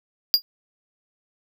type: tone with exponential decay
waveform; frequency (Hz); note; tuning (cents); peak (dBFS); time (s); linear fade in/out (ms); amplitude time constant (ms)
square; 4831; D8; +48; -9; 0.34-0.42; 0; 16
effects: none